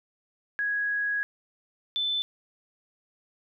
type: tone pair in turn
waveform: sine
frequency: 1661.2 / 3520 Hz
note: G#6 / A7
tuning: 0 / 0 cents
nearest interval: octave + minor second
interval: 1300 cents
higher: second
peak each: -25 dBFS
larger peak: neither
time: 0.59-1.23 / 1.96-2.22 s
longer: first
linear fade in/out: 0 ms
effects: none